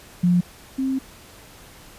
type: tone pair in turn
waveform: sine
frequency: 177 / 265.2 Hz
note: F3 / C4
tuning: +23 / +23 cents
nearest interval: perfect fifth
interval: 700 cents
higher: second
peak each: -14 / -20 dBFS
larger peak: first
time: 0.23-0.41 / 0.78-0.99 s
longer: second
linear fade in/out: 10 ms
effects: pink hiss -46 dBFS RMS until 1.98 s + resampled to 32000 Hz